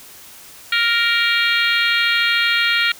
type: harmonic tone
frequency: 467 Hz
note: A#4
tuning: 3 cents sharp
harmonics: 3 / 4 / 5 / 6 / 7 / 8 / 9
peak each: -20 / -21 / -20 / -24 / -23 / -26 / -26 dBFS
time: 0.72-2.92 s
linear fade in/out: 5 ms
effects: white hiss -41 dBFS RMS until 2.99 s